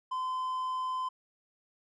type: tone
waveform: triangle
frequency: 1026 Hz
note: C6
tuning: 34 cents flat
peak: -29 dBFS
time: 0.11-1.09 s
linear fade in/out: 10 ms
effects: resampled to 22050 Hz